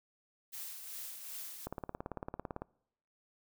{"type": "noise with tremolo", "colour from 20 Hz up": "blue", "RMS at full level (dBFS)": -43, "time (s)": [0.52, 1.67], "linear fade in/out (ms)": 20, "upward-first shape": "triangle", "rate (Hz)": 2.6, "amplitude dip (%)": 50}
{"type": "click train", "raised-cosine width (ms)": 1, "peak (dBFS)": -25, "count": 18, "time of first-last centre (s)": [1.67, 2.62], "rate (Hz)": 17.9}
{"effects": ["noise-tail reverb RT60 0.8 s tail -26 dB re dry"]}